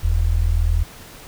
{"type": "tone pair together", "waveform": "sine", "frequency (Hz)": [40.42, 80.9], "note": ["E1", "E2"], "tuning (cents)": [-33, -32], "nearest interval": "octave", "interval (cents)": 1201, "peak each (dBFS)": [-17, -18], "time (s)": [0.03, 0.84], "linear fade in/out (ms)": 10, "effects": ["pink hiss -41 dBFS RMS until 1.27 s"]}